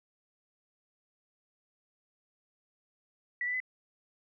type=tone with pitch steps; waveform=sine; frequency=1950 / 1982.9 / 2016 Hz; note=B6 / B6 / B6; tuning=-23 / +6 / +35 cents; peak=-30 dBFS; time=3.41-3.602 s; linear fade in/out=2 ms; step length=64 ms; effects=none